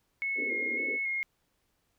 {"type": "tone with vibrato", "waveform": "sine", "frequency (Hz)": 2170, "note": "C#7", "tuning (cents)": -37, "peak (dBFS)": -29, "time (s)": [0.22, 1.23], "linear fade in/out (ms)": 0, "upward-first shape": "square", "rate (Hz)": 1.8, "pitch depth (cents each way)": 19}
{"type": "band-pass noise", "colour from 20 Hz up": "white", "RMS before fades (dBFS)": -40, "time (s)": [0.35, 0.99], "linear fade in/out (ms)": 50, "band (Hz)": [230, 530], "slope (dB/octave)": 96}
{"effects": ["pink hiss -75 dBFS RMS until 1.98 s"]}